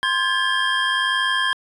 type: tone cluster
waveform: triangle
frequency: 1045 / 1612 / 1713 / 3207 Hz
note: C6 / G6 / A6 / G7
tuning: -2 / +48 / -47 / +39 cents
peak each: -22 dBFS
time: 0.03-1.53 s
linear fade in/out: 0 ms
effects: resampled to 24000 Hz